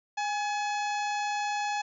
harmonic tone with a mistuned harmonic, 850 Hz, G#5, 40 cents sharp, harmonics 1 / 2 / 3 / 4 / 5 / 6 / 7 / 8, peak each -29 / -37 / -38 / -45 / -44 / -48 / -47 / -47 dBFS, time 0.17-1.82 s, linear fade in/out 10 ms, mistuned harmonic 1, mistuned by -53 cents, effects none

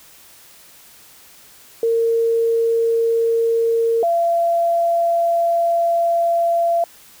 sine tone pair in turn, 458.8 / 679.9 Hz, A#4 / F5, -28 / -47 cents, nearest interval perfect fifth, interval 681 cents, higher second, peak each -14 dBFS, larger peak neither, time 1.83-4.03 / 4.03-6.84 s, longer second, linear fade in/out 2 ms, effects white hiss -46 dBFS RMS until 7.2 s

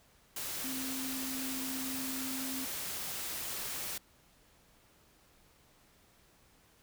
sine tone in noise, 263 Hz, C4, 9 cents sharp, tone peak -39 dBFS, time 0.64-2.65 s, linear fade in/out 5 ms, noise white, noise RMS -39 dBFS, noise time 0.36-3.98 s, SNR -3 dB, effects pink hiss -65 dBFS RMS until 6.82 s

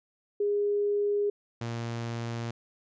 sine / sawtooth tone pair in turn, 410 / 116.73 Hz, G#4 / A#2, -22 / +3 cents, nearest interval octave + minor seventh, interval 2175 cents, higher first, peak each -24 / -28 dBFS, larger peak first, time 0.4-1.3 / 1.61-2.51 s, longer neither, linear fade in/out 5 ms, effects resampled to 16000 Hz

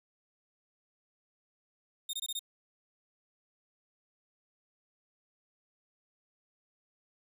sawtooth tone bursts, 3672 Hz, A#7, 27 cents flat, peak -31 dBFS, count 5, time 2.09-2.393 s, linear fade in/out 5 ms, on 43 ms, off 22 ms, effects none

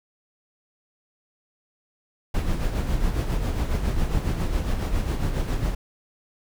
brown noise with tremolo, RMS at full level -22 dBFS, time 2.34-5.75 s, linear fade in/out 5 ms, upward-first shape sine, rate 7.3 Hz, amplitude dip 50%, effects none

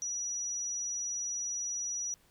sine tone, 5840 Hz, F#8, 24 cents flat, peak -33 dBFS, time 0.02-2.14 s, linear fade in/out 0 ms, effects pink hiss -66 dBFS RMS until 2.3 s

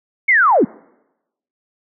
sine linear sweep, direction down, 2245 to 174.61 Hz, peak -9 dBFS, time 0.28-0.65 s, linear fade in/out 10 ms, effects noise-tail reverb RT60 0.9 s tail -25 dB re dry

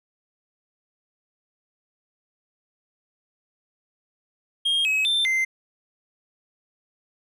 triangle tone with pitch steps, 3232 / 2556 / 3565 / 2079 Hz, G#7 / D#7 / A7 / C7, -48 / +46 / +22 / -12 cents, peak -18 dBFS, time 4.65-5.45 s, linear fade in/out 10 ms, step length 200 ms, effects none

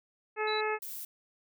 harmonic tone, 429.5 Hz, A4, 42 cents flat, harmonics 1 / 2 / 3 / 4 / 5 / 6, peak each -32 / -35 / -37 / -38 / -39 / -40 dBFS, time 0.36-0.79 s, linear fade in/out 50 ms
sine tone, 3951 Hz, B7, in tune, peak -35 dBFS, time 0.47-0.61 s, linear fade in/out 10 ms
violet noise, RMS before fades -41 dBFS, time 0.82-1.05 s, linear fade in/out 5 ms
effects none

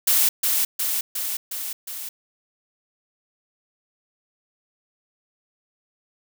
blue noise with echo, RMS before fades -18 dBFS, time 0.07-0.29 s, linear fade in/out 5 ms, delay 360 ms, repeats 5, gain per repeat -3 dB, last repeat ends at 2.09 s, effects none

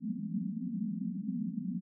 pink band-pass noise, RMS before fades -36 dBFS, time 0-1.81 s, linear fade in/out 50 ms, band 170 to 250 Hz, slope 96 dB/octave, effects none

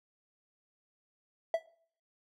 triangle tone with exponential decay, 659.3 Hz, E5, in tune, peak -21 dBFS, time 1.54-1.66 s, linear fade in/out 2 ms, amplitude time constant 24 ms, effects noise-tail reverb RT60 0.5 s tail -18 dB re dry

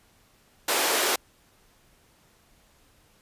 pink high-pass noise, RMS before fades -24 dBFS, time 0.68-1.16 s, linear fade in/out 5 ms, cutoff 370 Hz, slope 24 dB/octave, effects pink hiss -61 dBFS RMS until 3.21 s + resampled to 32000 Hz

